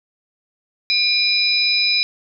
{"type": "tone cluster", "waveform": "sine", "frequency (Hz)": [2406, 3949, 5020], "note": ["D7", "B7", "D#8"], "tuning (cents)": [41, -1, 15], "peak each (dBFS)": -19, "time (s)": [0.9, 2.03], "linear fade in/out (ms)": 0, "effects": []}